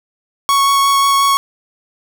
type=tone with vibrato; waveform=45% pulse; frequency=1108.7 Hz; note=C#6; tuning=in tune; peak=-10 dBFS; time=0.49-1.37 s; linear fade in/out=0 ms; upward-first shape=sine; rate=5.6 Hz; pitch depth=9 cents each way; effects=none